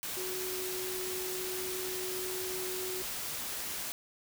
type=tone in noise; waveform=sine; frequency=370 Hz; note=F#4; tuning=in tune; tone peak=-38 dBFS; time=0.17-3.02 s; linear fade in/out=0 ms; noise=white; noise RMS=-38 dBFS; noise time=0.03-3.92 s; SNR=-3 dB; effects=none